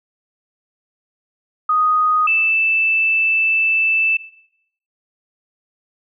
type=tone pair in turn; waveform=sine; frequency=1244.5 / 2642 Hz; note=D#6 / E7; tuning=0 / +3 cents; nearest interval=octave + minor second; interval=1303 cents; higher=second; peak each=-13 / -13 dBFS; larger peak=neither; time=1.69-2.27 / 2.27-4.17 s; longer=second; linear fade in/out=5 ms; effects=noise-tail reverb RT60 0.7 s tail -17 dB re dry